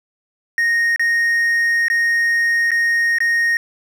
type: tone with dropouts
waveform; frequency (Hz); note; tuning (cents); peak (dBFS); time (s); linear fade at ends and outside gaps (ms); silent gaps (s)
triangle; 1860; A#6; -4; -12; 0.58-3.57; 1; 0.961-0.995 / 1.883-1.9 / 2.707-2.716 / 3.185-3.204
effects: none